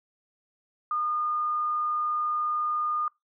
sine tone, 1219 Hz, D#6, 36 cents flat, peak -25 dBFS, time 0.91-3.08 s, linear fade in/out 2 ms, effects noise-tail reverb RT60 0.2 s tail -24 dB re dry

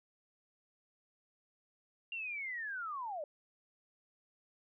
sine linear sweep, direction down, 2794 to 563 Hz, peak -38 dBFS, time 2.12-3.24 s, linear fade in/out 2 ms, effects none

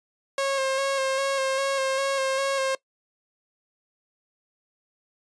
sawtooth tone with vibrato, 540 Hz, C#5, 45 cents flat, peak -19 dBFS, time 0.38-2.75 s, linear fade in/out 2 ms, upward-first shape square, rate 2.5 Hz, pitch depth 23 cents each way, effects noise-tail reverb RT60 0.1 s tail -22 dB re dry + resampled to 22050 Hz

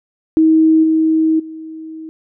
sine tone with level steps, 318.3 Hz, D#4, 39 cents sharp, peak -7 / -10 / -27 dBFS, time 0.37-2.09 s, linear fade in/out 0 ms, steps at 0.83 / 1.39 s, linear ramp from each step 10 ms, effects none

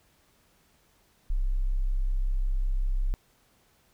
sine tone, 32.7 Hz, C1, in tune, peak -23 dBFS, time 1.3-3.14 s, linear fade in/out 0 ms, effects pink hiss -65 dBFS RMS until 3.93 s

